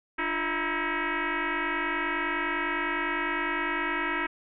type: tone with frequency modulation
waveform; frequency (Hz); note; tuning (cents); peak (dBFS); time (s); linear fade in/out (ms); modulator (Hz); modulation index
sine; 297.1; D4; +20; -26; 0.18-4.27; 10; 322; 6.7
effects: none